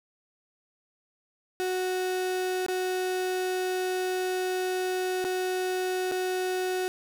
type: tone with dropouts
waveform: 35% pulse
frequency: 369.2 Hz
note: F#4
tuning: 4 cents flat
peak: -25 dBFS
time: 1.6-6.88 s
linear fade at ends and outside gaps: 0 ms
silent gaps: 2.663-2.684 / 5.243-5.249 / 6.114-6.12 s
effects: none